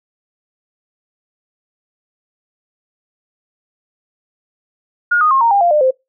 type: tone with pitch steps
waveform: sine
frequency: 1430 / 1237.7 / 1071.3 / 927.2 / 802.6 / 694.6 / 601.2 / 520.4 Hz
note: F6 / D#6 / C6 / A#5 / G5 / F5 / D5 / C5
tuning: +41 / -9 / +41 / -10 / +41 / -10 / +40 / -9 cents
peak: -9 dBFS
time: 5.11-5.91 s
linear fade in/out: 10 ms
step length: 100 ms
effects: noise-tail reverb RT60 0.2 s tail -24 dB re dry